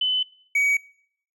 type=tone pair in turn; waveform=sine / triangle; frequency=3020 / 2262 Hz; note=F#7 / C#7; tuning=+35 / +34 cents; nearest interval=perfect fourth; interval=501 cents; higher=first; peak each=-19 / -16 dBFS; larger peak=second; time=0.01-0.23 / 0.55-0.77 s; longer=neither; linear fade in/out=5 ms; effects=noise-tail reverb RT60 0.6 s tail -21 dB re dry